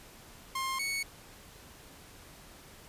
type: tone pair in turn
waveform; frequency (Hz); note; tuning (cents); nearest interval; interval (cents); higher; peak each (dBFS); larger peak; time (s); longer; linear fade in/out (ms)
sawtooth; 1061 / 2219; C6 / C#7; +24 / +1; octave + minor second; 1277; second; -28; neither; 0.55-0.79 / 0.79-1.03; neither; 5
effects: pink hiss -53 dBFS RMS until 2.88 s + resampled to 32000 Hz